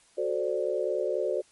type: chord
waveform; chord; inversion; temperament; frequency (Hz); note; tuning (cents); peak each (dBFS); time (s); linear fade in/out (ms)
sine; D dominant seventh; first; equal; 370 / 440 / 523.3 / 587.3; F#4 / A4 / C5 / D5; 0 / 0 / 0 / 0; -31 / -32 / -31 / -31; 0.17-1.42; 20
effects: white hiss -61 dBFS RMS until 1.51 s + MP3 48 kbps